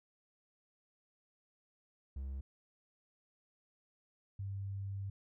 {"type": "tone pair in turn", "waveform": ["triangle", "sine"], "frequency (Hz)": [67.3, 98.41], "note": ["C2", "G2"], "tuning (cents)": [49, 7], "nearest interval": "perfect fifth", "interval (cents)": 658, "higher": "second", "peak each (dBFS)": [-37, -38], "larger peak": "first", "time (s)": [[2.16, 2.41], [4.39, 5.1]], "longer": "second", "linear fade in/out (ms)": 5, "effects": []}